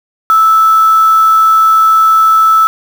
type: tone with quantisation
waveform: sine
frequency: 1313 Hz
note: E6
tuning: 7 cents flat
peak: -4 dBFS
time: 0.3-2.67 s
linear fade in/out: 0 ms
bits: 4
effects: none